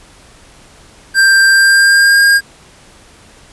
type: tone with pitch glide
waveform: square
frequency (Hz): 1581 to 1617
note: G6 to G#6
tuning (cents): +14 to -47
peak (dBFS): -6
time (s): 1.14-2.41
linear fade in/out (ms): 50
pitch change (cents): +39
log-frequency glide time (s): 1.5-2.22
effects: pink hiss -42 dBFS RMS until 3.52 s + resampled to 24000 Hz